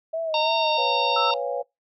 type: tone with vibrato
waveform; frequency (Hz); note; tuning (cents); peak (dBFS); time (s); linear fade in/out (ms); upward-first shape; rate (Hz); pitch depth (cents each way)
sine; 637; D#5; +41; -24; 0.13-0.78; 10; sine; 3; 63
type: harmonic tone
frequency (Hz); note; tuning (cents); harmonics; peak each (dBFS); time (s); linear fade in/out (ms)
919; A#5; -25; 1 / 3 / 4 / 5 / 6; -23 / -28 / -27 / -33 / -39; 0.34-1.34; 2
type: chord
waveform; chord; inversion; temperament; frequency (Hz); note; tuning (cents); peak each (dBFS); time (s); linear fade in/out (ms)
sine; C# dominant seventh; third; equal with one note detuned; 493.9 / 554.4 / 698.5 / 819.6; B4 / C#5 / E#5 / G#5; 0 / 0 / 0 / -23; -29 / -28 / -32 / -34; 0.77-1.63; 20
type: tone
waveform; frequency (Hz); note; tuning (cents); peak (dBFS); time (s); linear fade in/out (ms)
sine; 1318.5; E6; 0; -23; 1.16-1.31; 5
effects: noise-tail reverb RT60 0.2 s tail -26 dB re dry